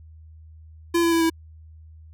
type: tone with pitch steps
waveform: square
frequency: 340.5 / 336 / 331.6 / 327.2 Hz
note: F4 / E4 / E4 / E4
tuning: -44 / +33 / +10 / -13 cents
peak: -18 dBFS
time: 0.94-1.3 s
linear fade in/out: 10 ms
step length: 90 ms
effects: added 79 Hz sine -43 dBFS peak until 2.13 s